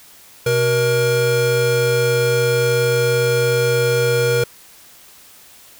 square tone pair together, 125.93 / 474.9 Hz, B2 / A#4, +34 / +32 cents, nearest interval octave + major seventh, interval 2298 cents, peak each -21 / -16 dBFS, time 0.46-4.44 s, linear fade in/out 5 ms, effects white hiss -45 dBFS RMS until 5.79 s

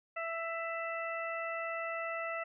harmonic tone, 663 Hz, E5, 10 cents sharp, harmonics 1 / 2 / 3 / 4, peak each -39 / -40 / -41 / -44 dBFS, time 0.16-2.44 s, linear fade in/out 10 ms, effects none

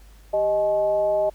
sine tone with frequency modulation, 622.3 Hz, D#5, in tune, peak -18 dBFS, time 0.33-1.3 s, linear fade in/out 10 ms, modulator 229 Hz, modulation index 0.52, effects added 50 Hz sine -46 dBFS peak until 1.34 s + pink hiss -56 dBFS RMS until 1.34 s

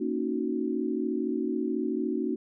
sine chord, D# minor seventh, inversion second, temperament equal, 233.1 / 277.2 / 311.1 / 370 Hz, A#3 / C#4 / D#4 / F#4, 0 / 0 / 0 / 0 cents, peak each -32 dBFS, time 0-2.36 s, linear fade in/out 10 ms, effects none

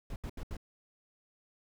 brown noise bursts, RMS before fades -39 dBFS, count 4, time 0.1-0.568 s, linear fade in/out 2 ms, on 60 ms, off 76 ms, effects none

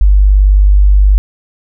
sine tone, 49.39 Hz, G1, 14 cents sharp, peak -3 dBFS, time 0.01-1.18 s, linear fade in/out 0 ms, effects none

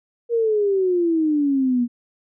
sine exponential sweep, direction down, 476.1 to 236.2 Hz, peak -16 dBFS, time 0.29-1.88 s, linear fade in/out 50 ms, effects none

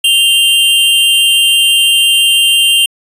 square tone pair together, 2794 / 3147 Hz, F7 / G7, 0 / +6 cents, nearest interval major second, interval 206 cents, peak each -10 dBFS, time 0.04-2.86 s, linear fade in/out 5 ms, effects resampled to 32000 Hz

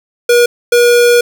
square tone bursts at uneven times, 480.4 Hz, B4, 48 cents flat, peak -6 dBFS, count 2, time 0.29-0.46 / 0.72-1.21 s, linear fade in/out 5 ms, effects 7-bit

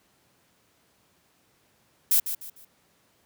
violet noise with echo, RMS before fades -20 dBFS, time 2.11-2.2 s, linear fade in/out 5 ms, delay 150 ms, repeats 3, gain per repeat -10 dB, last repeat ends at 2.65 s, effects pink hiss -65 dBFS RMS until 3.25 s + high-pass 100 Hz 12 dB/octave

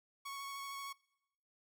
sawtooth tone with vibrato, 1108.7 Hz, C#6, in tune, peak -39 dBFS, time 0.25-0.93 s, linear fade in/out 10 ms, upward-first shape square, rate 13 Hz, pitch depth 11 cents each way, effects noise-tail reverb RT60 0.9 s tail -24 dB re dry

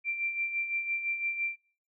sine tone with tremolo, 2358 Hz, D7, 6 cents sharp, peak -27 dBFS, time 0.04-1.56 s, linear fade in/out 50 ms, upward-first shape sine, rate 5.9 Hz, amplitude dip 60%, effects noise-tail reverb RT60 0.5 s tail -23 dB re dry

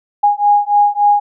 sine beating tone pair, 821 / 824.5 Hz, G#5 / G#5, -20 / -13 cents, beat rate 3.5 Hz, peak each -12 dBFS, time 0.23-1.2 s, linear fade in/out 10 ms, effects none

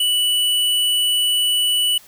square tone, 2960 Hz, F#7, in tune, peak -16 dBFS, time 0-1.98 s, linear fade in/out 5 ms, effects white hiss -47 dBFS RMS until 2.07 s

